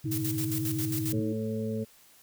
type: tone with vibrato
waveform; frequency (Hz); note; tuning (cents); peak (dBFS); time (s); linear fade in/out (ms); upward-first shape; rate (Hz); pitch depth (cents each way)
sine; 123.47; B2; 0; -31; 0.04-1.2; 5; sine; 14; 240
type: tone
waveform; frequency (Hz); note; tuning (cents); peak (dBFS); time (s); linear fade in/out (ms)
sine; 317.6; D#4; +36; -31; 0.05-1.33; 10
type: noise with tremolo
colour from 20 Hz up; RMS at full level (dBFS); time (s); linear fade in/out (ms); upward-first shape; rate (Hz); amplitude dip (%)
blue; -34; 0.11-1.13; 10; square; 7.4; 65
type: harmonic tone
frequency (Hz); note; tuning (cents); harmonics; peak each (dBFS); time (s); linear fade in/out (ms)
110; A2; 0; 1 / 2 / 4 / 5; -35 / -32 / -35 / -40; 1.12-1.85; 20
effects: white hiss -58 dBFS RMS until 2.22 s